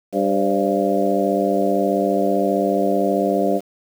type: harmonic tone with a mistuned harmonic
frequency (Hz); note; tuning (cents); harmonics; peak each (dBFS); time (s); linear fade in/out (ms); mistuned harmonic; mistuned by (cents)
98.4; G2; +7; 2 / 3 / 4 / 5 / 6 / 7; -23 / -23 / -23 / -23 / -23 / -23; 0.12-3.61; 50; 5; +80
effects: 7-bit